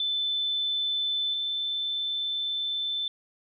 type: tone pair in turn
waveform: sine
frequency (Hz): 3520 / 3532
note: A7 / A7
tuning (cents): 0 / +6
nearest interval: unison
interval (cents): 6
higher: second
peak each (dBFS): -25 / -27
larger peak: first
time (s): 0-1.34 / 1.34-3.08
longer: second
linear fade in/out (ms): 2
effects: none